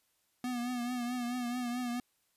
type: tone with vibrato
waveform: square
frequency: 244.6 Hz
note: B3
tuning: 16 cents flat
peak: -34 dBFS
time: 0.44-2 s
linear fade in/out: 2 ms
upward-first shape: triangle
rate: 4.6 Hz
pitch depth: 58 cents each way
effects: white hiss -75 dBFS RMS until 2.36 s + resampled to 32000 Hz